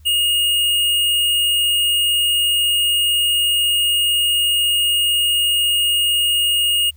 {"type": "tone", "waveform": "square", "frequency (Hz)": 2857, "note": "F7", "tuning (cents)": 39, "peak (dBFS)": -15, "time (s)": [0.05, 6.91], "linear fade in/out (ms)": 20, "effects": ["added 76 Hz sine -42 dBFS peak until 6.96 s", "white hiss -60 dBFS RMS until 6.96 s"]}